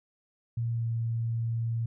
sine tone with pitch glide, 116.54 to 115.13 Hz, A#2 to A#2, 0 to -21 cents, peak -27 dBFS, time 0.57-1.86 s, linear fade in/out 5 ms, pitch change -21 cents, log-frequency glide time 0.73-0.85 s, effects none

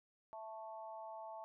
harmonic tone, 220 Hz, A3, in tune, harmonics 3 / 4 / 5, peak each -50 / -49 / -57 dBFS, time 0.33-1.44 s, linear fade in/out 0 ms, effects none

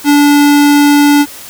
square tone, 289.6 Hz, D4, 24 cents flat, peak -5 dBFS, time 0.04-1.26 s, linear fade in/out 50 ms, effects white hiss -30 dBFS RMS until 1.49 s

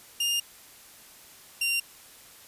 sawtooth tone pair in turn, 2815 / 2770 Hz, F7 / F7, +13 / -15 cents, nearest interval unison, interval 28 cents, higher first, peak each -21 dBFS, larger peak neither, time 0.2-0.4 / 1.61-1.8 s, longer first, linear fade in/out 5 ms, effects white hiss -51 dBFS RMS until 2.47 s + resampled to 32000 Hz

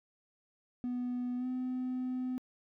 triangle tone with pitch glide, 246.9 to 254.1 Hz, B3 to B3, 0 to +49 cents, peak -30 dBFS, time 0.84-2.38 s, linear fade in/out 0 ms, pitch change +49 cents, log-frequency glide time 1.37-1.46 s, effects tanh soft clip ceiling -28 dBFS

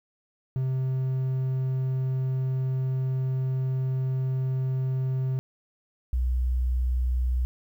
triangle / sine tone pair in turn, 130.81 / 62.25 Hz, C3 / B1, 0 / +14 cents, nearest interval octave + minor second, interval 1286 cents, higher first, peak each -22 dBFS, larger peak neither, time 0.56-5.39 / 6.13-7.45 s, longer first, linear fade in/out 0 ms, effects 10-bit

